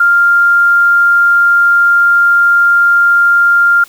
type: tone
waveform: sine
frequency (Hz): 1396.9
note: F6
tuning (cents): 0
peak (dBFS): -5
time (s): 0-3.84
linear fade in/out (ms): 5
effects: white hiss -40 dBFS RMS until 3.88 s